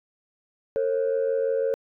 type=tone pair together; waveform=sine; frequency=454.6 / 540.6 Hz; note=A#4 / C#5; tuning=-43 / -44 cents; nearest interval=minor third; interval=299 cents; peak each=-23 dBFS; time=0.76-1.74 s; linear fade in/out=0 ms; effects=tanh soft clip ceiling -17 dBFS